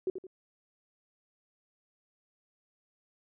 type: tone with echo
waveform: sine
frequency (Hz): 373.4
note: F#4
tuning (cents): +16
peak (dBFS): -27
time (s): 0.07-0.1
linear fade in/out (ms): 2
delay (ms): 84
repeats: 2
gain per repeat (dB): -8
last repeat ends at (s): 0.268
effects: none